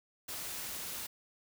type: noise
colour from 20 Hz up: white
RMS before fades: -41 dBFS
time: 0.28-1.07 s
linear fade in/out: 10 ms
effects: none